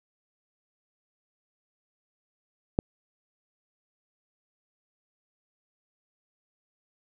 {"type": "click", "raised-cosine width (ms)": 2, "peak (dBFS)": -9, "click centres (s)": 2.789, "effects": []}